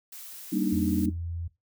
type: noise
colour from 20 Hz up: blue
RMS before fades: -43 dBFS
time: 0.12-1.06 s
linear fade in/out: 5 ms
type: chord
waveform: sine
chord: Eb major seventh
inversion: first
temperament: just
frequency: 194.45 / 233.3 / 291.7 / 311.1 Hz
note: G3 / Bb3 / D4 / Eb4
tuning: -14 / +2 / -12 / 0 cents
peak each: -29 dBFS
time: 0.52-1.1 s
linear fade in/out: 10 ms
type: tone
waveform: sine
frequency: 84.6 Hz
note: E2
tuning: 45 cents sharp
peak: -31 dBFS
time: 0.72-1.48 s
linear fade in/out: 10 ms
effects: noise-tail reverb RT60 0.2 s tail -17 dB re dry